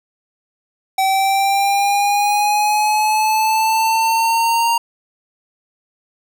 square linear sweep, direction up, 766 to 932.3 Hz, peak -14 dBFS, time 0.98-4.78 s, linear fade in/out 5 ms, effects none

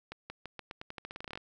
accelerating click train, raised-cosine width 0.3 ms, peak -25 dBFS, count 18, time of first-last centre 0.12-1.375 s, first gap 180 ms, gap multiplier 0.87, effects none

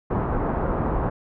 pink low-pass noise, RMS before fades -24 dBFS, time 0.1-1.1 s, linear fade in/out 10 ms, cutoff 1200 Hz, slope 24 dB/octave, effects none

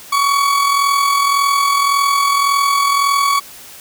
40% pulse tone with amplitude modulation, 1125 Hz, C#6, 25 cents sharp, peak -9 dBFS, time 0.12-3.4 s, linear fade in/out 10 ms, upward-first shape sine, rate 41.8 Hz, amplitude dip 45%, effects white hiss -37 dBFS RMS until 3.8 s

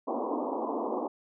pink band-pass noise, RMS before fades -32 dBFS, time 0.07-1.08 s, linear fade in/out 10 ms, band 230 to 1100 Hz, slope 96 dB/octave, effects none

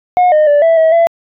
sine tone with pitch steps, 722 / 612 / 583 / 659 / 643 / 672 Hz, F#5 / D#5 / D5 / E5 / E5 / E5, -43 / -29 / -13 / -1 / -43 / +33 cents, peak -3 dBFS, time 0.17-1.07 s, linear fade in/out 0 ms, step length 150 ms, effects tanh soft clip ceiling -5 dBFS

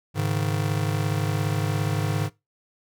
square chord, Ab suspended fourth, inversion none, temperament just, 103.83 / 138.43 / 155.74 Hz, Ab2 / Db3 / Eb3, 0 / -2 / +2 cents, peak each -27 / -29 / -28 dBFS, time 0.14-2.3 s, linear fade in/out 50 ms, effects noise-tail reverb RT60 0.2 s tail -19 dB re dry

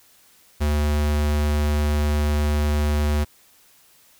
square tone, 74.3 Hz, D2, 21 cents sharp, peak -19 dBFS, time 0.6-3.25 s, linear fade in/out 20 ms, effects white hiss -55 dBFS RMS until 4.19 s

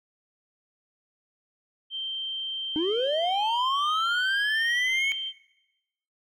sine tone, 3136 Hz, G7, in tune, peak -30 dBFS, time 1.9-5.33 s, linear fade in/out 50 ms
triangle linear sweep, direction up, 296.5 to 2232 Hz, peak -22 dBFS, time 2.76-5.12 s, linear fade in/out 0 ms
effects noise-tail reverb RT60 1.0 s tail -19 dB re dry

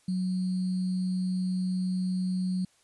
sine tone with sample-and-hold, 184.3 Hz, F#3, 7 cents flat, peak -26 dBFS, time 0.08-2.65 s, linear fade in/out 5 ms, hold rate 4410 Hz, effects white hiss -65 dBFS RMS until 2.83 s + resampled to 24000 Hz

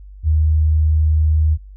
sine tone, 77.78 Hz, D#2, in tune, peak -12 dBFS, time 0.23-1.58 s, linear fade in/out 50 ms, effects noise-tail reverb RT60 0.1 s tail -19 dB re dry + added 49 Hz sine -35 dBFS peak until 1.76 s

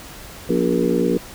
harmonic tone with a mistuned harmonic, 59.2 Hz, A#1, 27 cents sharp, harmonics 3 / 4 / 5 / 6 / 7 / 8, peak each -23 / -23 / -23 / -23 / -23 / -23 dBFS, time 0.49-1.18 s, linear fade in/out 5 ms, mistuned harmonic 5, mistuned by -60 cents, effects pink hiss -38 dBFS RMS until 1.34 s

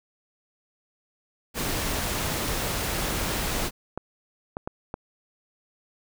pink noise, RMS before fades -28 dBFS, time 1.54-3.71 s, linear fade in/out 50 ms
clicks, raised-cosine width 1 ms, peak -17 dBFS, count 5, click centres 3.024 / 3.976 / 4.569 / 4.675 / 4.941 s
effects none

